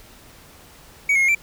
triangle tone with pitch steps, 2253 / 2160 / 2148 / 2343 Hz, C#7 / C#7 / C7 / D7, +28 / -45 / +45 / -5 cents, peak -13 dBFS, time 1.09-1.35 s, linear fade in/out 5 ms, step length 65 ms, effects pink hiss -47 dBFS RMS until 1.42 s

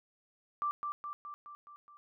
sine tone with echo, 1175 Hz, D6, 1 cent sharp, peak -30 dBFS, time 0.62-0.71 s, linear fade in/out 0 ms, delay 210 ms, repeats 6, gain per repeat -4 dB, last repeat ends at 1.97 s, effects none

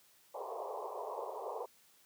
pink band-pass noise, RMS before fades -42 dBFS, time 0.34-1.66 s, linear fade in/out 10 ms, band 390 to 1100 Hz, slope 96 dB/octave, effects white hiss -66 dBFS RMS until 2.05 s + high-pass 100 Hz 12 dB/octave

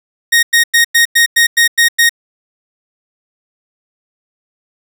sawtooth tone bursts, 1864.7 Hz, A#6, in tune, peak -3 dBFS, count 9, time 0.32-2.094 s, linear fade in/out 10 ms, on 110 ms, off 98 ms, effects none

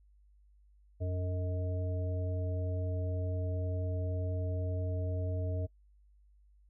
harmonic tone with a mistuned harmonic, 90.2 Hz, F#2, 44 cents flat, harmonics 1 / 3 / 5 / 7, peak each -32 / -45 / -44 / -43 dBFS, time 1-5.67 s, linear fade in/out 20 ms, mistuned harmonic 3, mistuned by +65 cents, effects noise-tail reverb RT60 0.1 s tail -21 dB re dry + added 50 Hz sine -60 dBFS peak until 6.69 s

